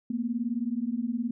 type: beating tone pair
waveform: sine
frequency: 226.9 / 245.9 Hz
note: A#3 / B3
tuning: -47 / -7 cents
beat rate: 19 Hz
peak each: -30 dBFS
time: 0.1-1.31 s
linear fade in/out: 5 ms
effects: none